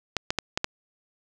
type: clicks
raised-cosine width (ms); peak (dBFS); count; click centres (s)
0.2; -7; 5; 0.167 / 0.305 / 0.387 / 0.575 / 0.644
effects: 7-bit